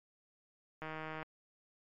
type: click train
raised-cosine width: 0.5 ms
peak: -28 dBFS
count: 65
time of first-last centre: 0.82-1.228 s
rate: 157 Hz
effects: MP3 64 kbps